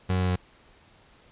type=tone with pitch steps; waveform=30% pulse; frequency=92.5 / 91.91 / 91.33 / 90.75 Hz; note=F#2 / F#2 / F#2 / F#2; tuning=0 / -11 / -22 / -33 cents; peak=-20 dBFS; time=0.09-0.362 s; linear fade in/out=10 ms; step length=68 ms; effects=pink hiss -57 dBFS RMS until 1.31 s + resampled to 8000 Hz